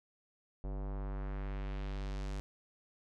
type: tone with low-pass filter sweep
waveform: square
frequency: 49 Hz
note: G1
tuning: in tune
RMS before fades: -39 dBFS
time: 0.64-2.4 s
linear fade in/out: 0 ms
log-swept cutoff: 670 to 7700 Hz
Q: 1.1
effects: none